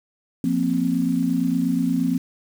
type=chord; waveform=sine; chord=F suspended fourth; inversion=none; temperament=equal; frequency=174.61 / 233.1 / 261.6 Hz; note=F3 / Bb3 / C4; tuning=0 / 0 / 0 cents; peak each=-24 / -24 / -21 dBFS; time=0.44-2.18 s; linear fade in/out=2 ms; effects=7-bit